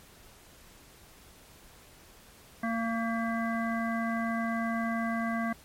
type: harmonic tone with a mistuned harmonic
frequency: 228.5 Hz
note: A#3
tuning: 34 cents flat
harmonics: 1 / 3 / 5 / 7 / 9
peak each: -30 / -35 / -37 / -38 / -40 dBFS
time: 2.63-5.53 s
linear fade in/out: 5 ms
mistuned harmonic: 9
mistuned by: -44 cents
effects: pink hiss -55 dBFS RMS until 5.64 s + MP3 64 kbps